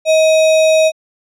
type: tone with sample-and-hold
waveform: sine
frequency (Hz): 633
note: D#5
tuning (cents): +30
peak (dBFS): -7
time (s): 0.05-0.92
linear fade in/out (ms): 50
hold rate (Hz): 3150
effects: low-pass 7000 Hz 12 dB/octave